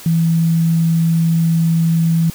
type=tone; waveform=sine; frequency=164.81 Hz; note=E3; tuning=in tune; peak=-11 dBFS; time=0.06-2.3 s; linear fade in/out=2 ms; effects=white hiss -36 dBFS RMS until 2.34 s